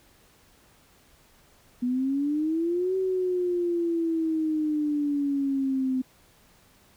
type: exponential two-way sweep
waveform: sine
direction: up then down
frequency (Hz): 243 to 380.2 to 256.6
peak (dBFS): -23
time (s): 1.82-6.02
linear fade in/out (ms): 10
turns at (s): 2.96
effects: pink hiss -59 dBFS RMS until 6.96 s